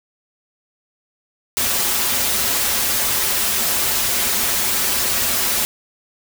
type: noise with comb filter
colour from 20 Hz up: white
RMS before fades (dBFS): -19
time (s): 1.57-5.65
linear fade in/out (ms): 0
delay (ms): 6.5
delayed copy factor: -0.65
effects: none